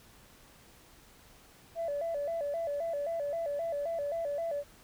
sine tone with vibrato, 620 Hz, D#5, 6 cents flat, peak -30 dBFS, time 1.75-4.64 s, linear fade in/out 50 ms, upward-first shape square, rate 3.8 Hz, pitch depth 130 cents each way, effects tanh soft clip ceiling -27 dBFS + pink hiss -58 dBFS RMS until 4.83 s

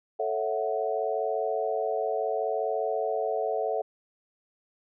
sine chord, F# minor seventh, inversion first, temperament equal, 440 / 554.4 / 659.3 / 740 Hz, A4 / C#5 / E5 / F#5, 0 / 0 / 0 / 0 cents, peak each -30 / -33 / -31 / -32 dBFS, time 0.19-3.82 s, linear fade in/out 10 ms, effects none

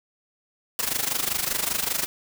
white noise with amplitude modulation, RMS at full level -23 dBFS, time 0.79-2.06 s, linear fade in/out 0 ms, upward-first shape sine, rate 25.1 Hz, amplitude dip 80%, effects none

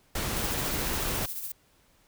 pink noise, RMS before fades -31 dBFS, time 0.15-1.26 s, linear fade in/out 5 ms
violet noise with tremolo, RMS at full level -34 dBFS, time 0.36-1.52 s, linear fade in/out 5 ms, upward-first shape sine, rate 14 Hz, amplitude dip 50%
effects pink hiss -64 dBFS RMS until 2.07 s

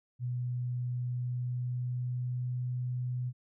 sine tone with pitch glide, 123.5 to 124.72 Hz, B2 to B2, 0 to +17 cents, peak -31 dBFS, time 0.19-3.33 s, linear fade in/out 50 ms, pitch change +17 cents, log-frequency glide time 1.06-2.71 s, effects none

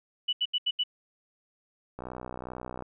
sine tone bursts, 2960 Hz, F#7, in tune, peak -24 dBFS, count 5, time 0.28-0.837 s, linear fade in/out 10 ms, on 49 ms, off 78 ms
click train, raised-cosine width 1 ms, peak -24 dBFS, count 53, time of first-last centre 1.99-2.823 s, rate 62.4 Hz
effects none

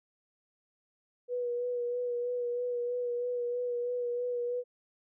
sine tone with vibrato, 486.7 Hz, B4, 25 cents flat, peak -30 dBFS, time 1.28-4.64 s, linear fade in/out 50 ms, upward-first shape sine, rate 3.1 Hz, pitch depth 23 cents each way, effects none

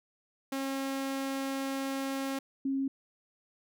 sawtooth / sine tone pair in turn, 270.8 / 270.8 Hz, C#4 / C#4, -40 / -40 cents, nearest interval unison, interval 0 cents, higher neither, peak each -28 dBFS, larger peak neither, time 0.52-2.39 / 2.65-2.88 s, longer first, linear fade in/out 5 ms, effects none

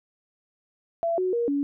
sine tone with pitch steps, 672 / 369.3 / 471.8 / 283.7 Hz, E5 / F#4 / A#4 / C#4, +33 / -3 / +21 / +40 cents, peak -22 dBFS, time 1.03-1.63 s, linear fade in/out 0 ms, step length 150 ms, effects none

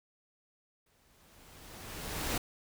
pink noise with exponential growth, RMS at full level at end -32 dBFS, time 0.86-2.38 s, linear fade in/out 5 ms, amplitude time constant 330 ms, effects none

